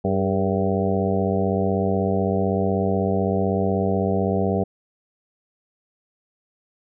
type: harmonic tone with a mistuned harmonic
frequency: 96 Hz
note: G2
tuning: 36 cents flat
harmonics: 1 / 2 / 3 / 4 / 5 / 6 / 7 / 8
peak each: -26 / -23 / -31 / -26 / -27 / -31 / -28 / -32 dBFS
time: 0.04-4.64 s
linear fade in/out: 10 ms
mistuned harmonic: 4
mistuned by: +66 cents
effects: none